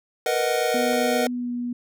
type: chord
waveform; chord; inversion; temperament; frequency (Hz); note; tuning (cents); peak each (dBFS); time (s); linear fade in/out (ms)
square; B major seventh; third; equal; 466.2 / 493.9 / 622.3 / 740; A#4 / B4 / D#5 / F#5; 0 / 0 / 0 / 0; -27; 0.26-1.27; 2
type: tone with pitch glide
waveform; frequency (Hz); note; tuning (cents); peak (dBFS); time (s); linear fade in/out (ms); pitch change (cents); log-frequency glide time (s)
sine; 246.9 to 242.7; B3 to B3; 0 to -30; -25; 0.74-1.73; 5; -30; 1.3-1.51
type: click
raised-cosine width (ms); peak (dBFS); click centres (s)
0.5; -24; 0.933
effects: none